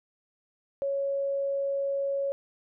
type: tone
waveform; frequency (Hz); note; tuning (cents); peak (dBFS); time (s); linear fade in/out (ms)
sine; 554.4; C#5; 0; -26; 0.82-2.32; 0
effects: none